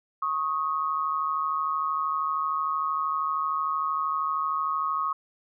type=tone pair together; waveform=sine; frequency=1100 / 1253 Hz; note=C#6 / D#6; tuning=-14 / +12 cents; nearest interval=major second; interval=226 cents; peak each=-27 / -28 dBFS; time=0.22-5.13 s; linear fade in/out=5 ms; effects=none